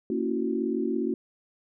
sine chord, F# dominant seventh, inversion first, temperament just, 231.2 / 277.5 / 333 / 370 Hz, A#3 / C#4 / E4 / F#4, -14 / +2 / +18 / 0 cents, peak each -30 / -31 / -31 / -30 dBFS, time 0.1-1.14 s, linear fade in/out 2 ms, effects none

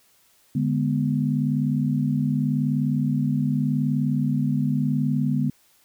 sine chord, G# diminished, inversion second, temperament equal, 146.83 / 207.7 / 246.9 Hz, D3 / G#3 / B3, 0 / 0 / 0 cents, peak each -23 / -26 / -24 dBFS, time 0.55-5.5 s, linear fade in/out 5 ms, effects white hiss -60 dBFS RMS until 5.84 s

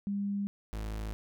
sine / 40% pulse tone pair in turn, 200.9 / 53.36 Hz, G3 / G#1, +43 / +48 cents, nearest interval octave + major seventh, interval 2295 cents, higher first, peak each -30 / -34 dBFS, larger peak first, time 0.07-0.47 / 0.73-1.13 s, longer neither, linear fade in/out 0 ms, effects none

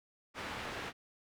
white low-pass noise, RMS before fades -42 dBFS, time 0.34-0.93 s, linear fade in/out 50 ms, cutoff 2100 Hz, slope 12 dB/octave, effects none

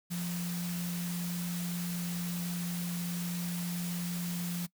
sine tone in noise, 174.61 Hz, F3, in tune, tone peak -33 dBFS, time 0.1-4.67 s, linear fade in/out 20 ms, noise white, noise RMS -42 dBFS, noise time 0.1-4.67 s, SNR +6 dB, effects noise-tail reverb RT60 0.1 s tail -22 dB re dry

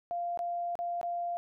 sine tone with dropouts, 695 Hz, F5, 9 cents flat, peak -31 dBFS, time 0.11-1.37 s, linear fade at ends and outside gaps 0 ms, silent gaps 0.374-0.391 / 0.754-0.79 / 1.013-1.03 s, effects none

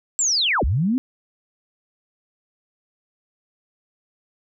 sine linear two-way sweep, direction down then up, 7700 to 49 to 270 Hz, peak -17 dBFS, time 0.19-0.98 s, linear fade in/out 0 ms, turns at 0.64 s, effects none

